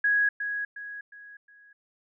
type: tone with echo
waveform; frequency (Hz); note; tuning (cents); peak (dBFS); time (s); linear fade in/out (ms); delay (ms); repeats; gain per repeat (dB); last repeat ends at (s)
sine; 1661.2; G#6; 0; -20; 0.04-0.29; 5; 360; 4; -8; 1.73
effects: none